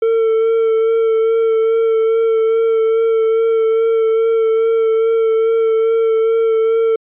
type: tone with vibrato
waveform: triangle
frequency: 449.5 Hz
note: A4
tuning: 37 cents sharp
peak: -9 dBFS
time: 0.02-6.96 s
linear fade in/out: 5 ms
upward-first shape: sine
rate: 2.4 Hz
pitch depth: 18 cents each way
effects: resampled to 8000 Hz